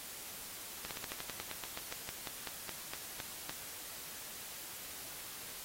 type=slowing click train; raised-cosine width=0.2 ms; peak=-22 dBFS; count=19; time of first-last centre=0.85-3.495 s; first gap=58 ms; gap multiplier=1.1; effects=white hiss -47 dBFS RMS until 5.64 s + AAC 48 kbps